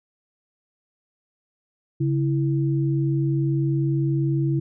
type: tone pair together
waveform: sine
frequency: 139.18 / 329.6 Hz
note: C#3 / E4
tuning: +7 / 0 cents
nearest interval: octave + minor third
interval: 1493 cents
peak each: -20 / -25 dBFS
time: 2-4.6 s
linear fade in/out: 10 ms
effects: none